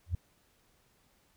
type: tone with exponential growth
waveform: sine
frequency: 86.3 Hz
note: F2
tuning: 20 cents flat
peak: -24 dBFS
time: 0.06-0.15 s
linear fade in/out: 5 ms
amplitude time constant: 19 ms
effects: pink hiss -69 dBFS RMS until 1.36 s